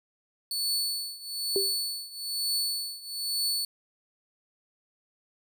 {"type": "tone with tremolo", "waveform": "sawtooth", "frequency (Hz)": 4450, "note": "C#8", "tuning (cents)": 6, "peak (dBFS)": -22, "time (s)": [0.51, 3.65], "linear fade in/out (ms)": 2, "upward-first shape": "triangle", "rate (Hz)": 1.1, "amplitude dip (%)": 90}
{"type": "tone with exponential decay", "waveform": "sine", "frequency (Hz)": 392.3, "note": "G4", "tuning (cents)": 1, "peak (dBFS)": -21, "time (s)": [1.56, 1.76], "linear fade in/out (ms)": 1, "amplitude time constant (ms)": 43}
{"effects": []}